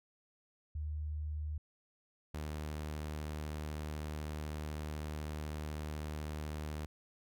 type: tone pair in turn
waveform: sine / sawtooth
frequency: 76 / 76 Hz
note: D#2 / D#2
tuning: -40 / -40 cents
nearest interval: unison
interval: 0 cents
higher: neither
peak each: -36 / -35 dBFS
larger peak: second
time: 0.75-1.58 / 2.34-6.86 s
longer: second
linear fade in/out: 5 ms
effects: none